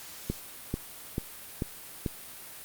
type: click train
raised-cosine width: 3 ms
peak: -16 dBFS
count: 5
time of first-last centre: 0.3-2.062 s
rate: 2.27 Hz
effects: white hiss -45 dBFS RMS until 2.64 s + Opus 48 kbps